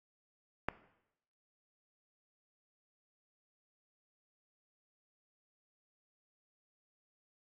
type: click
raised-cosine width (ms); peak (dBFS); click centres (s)
0.5; -16; 0.686
effects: noise-tail reverb RT60 0.8 s tail -17 dB re dry + AAC 32 kbps